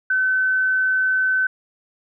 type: tone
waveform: sine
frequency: 1522 Hz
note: F#6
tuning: 48 cents sharp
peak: -16 dBFS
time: 0.1-1.47 s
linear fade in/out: 5 ms
effects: none